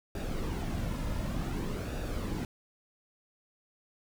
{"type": "noise with flanger", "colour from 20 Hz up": "brown", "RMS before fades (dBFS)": -34, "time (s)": [0.15, 2.45], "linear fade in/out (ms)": 2, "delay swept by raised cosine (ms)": [0.94, 2.64], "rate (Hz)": 0.55, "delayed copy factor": -0.5, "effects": []}